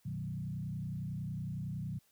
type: tone with frequency modulation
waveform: sine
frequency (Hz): 146.7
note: D3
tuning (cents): -2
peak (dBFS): -36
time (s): 0.05-1.99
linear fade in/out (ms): 10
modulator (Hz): 30.9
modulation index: 1.4
effects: white hiss -71 dBFS RMS until 2.11 s